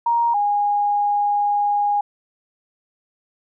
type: tone pair in turn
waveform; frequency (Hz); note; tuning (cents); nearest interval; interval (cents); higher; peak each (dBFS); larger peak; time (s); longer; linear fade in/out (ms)
sine; 938 / 821; A#5 / G#5; +11 / -20; major second; 231; first; -15 / -16; first; 0.06-0.34 / 0.34-2.01; second; 5
effects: none